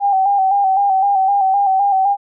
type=tone with vibrato; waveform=sine; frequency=784 Hz; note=G5; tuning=in tune; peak=-11 dBFS; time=0-2.17 s; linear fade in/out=50 ms; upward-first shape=square; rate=3.9 Hz; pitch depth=45 cents each way; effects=none